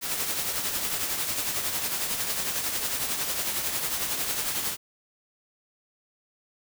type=noise with tremolo; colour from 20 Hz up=white; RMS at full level=-27 dBFS; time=0.01-4.77 s; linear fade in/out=50 ms; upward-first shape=triangle; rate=11 Hz; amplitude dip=50%; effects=none